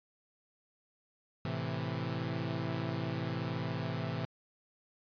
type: chord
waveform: sawtooth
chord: A minor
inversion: none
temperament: equal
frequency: 110 / 130.81 / 164.81 Hz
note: A2 / C3 / E3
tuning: 0 / 0 / 0 cents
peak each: -35 / -34 / -34 dBFS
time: 1.45-4.25 s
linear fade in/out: 0 ms
effects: resampled to 11025 Hz